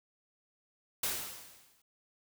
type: noise with exponential decay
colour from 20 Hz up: white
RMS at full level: -31 dBFS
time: 1.03-1.82 s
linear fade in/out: 5 ms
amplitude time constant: 170 ms
effects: none